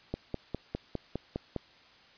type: click train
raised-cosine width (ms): 2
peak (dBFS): -19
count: 8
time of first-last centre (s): 0.14-1.563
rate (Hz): 4.92
effects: white hiss -58 dBFS RMS until 2.17 s + resampled to 11025 Hz